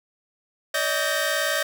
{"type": "tone cluster", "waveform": "sawtooth", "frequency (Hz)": [575, 634, 1567, 1842], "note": ["D5", "D#5", "G6", "A#6"], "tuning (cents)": [-37, 32, -1, -21], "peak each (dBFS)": -24, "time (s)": [0.74, 1.63], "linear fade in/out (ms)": 5, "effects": ["8-bit"]}